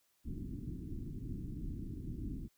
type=low-pass noise; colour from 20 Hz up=pink; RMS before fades=-42 dBFS; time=0.24-2.49 s; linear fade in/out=50 ms; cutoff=330 Hz; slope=48 dB/octave; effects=white hiss -75 dBFS RMS until 2.57 s